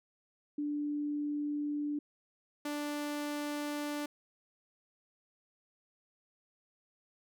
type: tone pair in turn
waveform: sine / sawtooth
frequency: 293.7 / 293.7 Hz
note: D4 / D4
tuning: 0 / 0 cents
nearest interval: unison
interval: 0 cents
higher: neither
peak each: -32 / -31 dBFS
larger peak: second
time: 0.58-1.99 / 2.65-4.06 s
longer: neither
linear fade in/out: 5 ms
effects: none